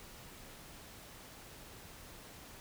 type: silence
effects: pink hiss -53 dBFS RMS until 2.6 s